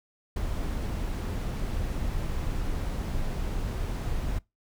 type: noise with ADSR envelope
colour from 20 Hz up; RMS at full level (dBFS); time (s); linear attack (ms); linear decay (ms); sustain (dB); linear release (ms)
brown; -28; 0.36-4.39; 6; 36; -2; 10
effects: noise-tail reverb RT60 0.2 s tail -23 dB re dry